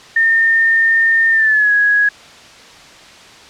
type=tone with pitch glide; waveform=sine; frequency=1817 to 1666.2 Hz; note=A#6 to G#6; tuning=-45 to +5 cents; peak=-9 dBFS; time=0.16-2.09 s; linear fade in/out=5 ms; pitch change=-150 cents; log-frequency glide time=1.31-1.72 s; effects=white hiss -39 dBFS RMS until 3.49 s + low-pass 5000 Hz 12 dB/octave